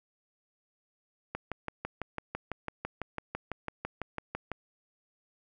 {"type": "click train", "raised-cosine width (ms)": 0.5, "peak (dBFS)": -19, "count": 20, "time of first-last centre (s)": [1.35, 4.517], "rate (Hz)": 6, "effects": []}